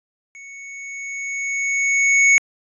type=tone with level ramp; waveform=square; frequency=2217 Hz; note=C#7; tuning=in tune; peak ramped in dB=-38 to -10 dBFS; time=0.35-2.38 s; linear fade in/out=0 ms; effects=resampled to 22050 Hz